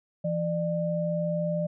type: tone pair together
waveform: sine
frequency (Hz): 168.09 / 599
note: E3 / D5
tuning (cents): +34 / +34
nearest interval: octave + minor seventh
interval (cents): 2200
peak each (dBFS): -28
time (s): 0.24-1.67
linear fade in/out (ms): 10
effects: none